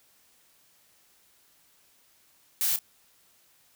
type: noise with echo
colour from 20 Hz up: blue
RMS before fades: -26 dBFS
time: 2.61-2.76 s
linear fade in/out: 0 ms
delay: 29 ms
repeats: 1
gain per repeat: -12 dB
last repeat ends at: 2.789 s
effects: white hiss -63 dBFS RMS until 3.75 s